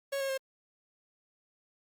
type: tone with pitch steps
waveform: 45% pulse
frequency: 553 / 543.2 / 533.5 Hz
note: C#5 / C#5 / C5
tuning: -4 / -35 / +34 cents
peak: -31 dBFS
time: 0.12-0.378 s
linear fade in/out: 10 ms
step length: 86 ms
effects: Opus 48 kbps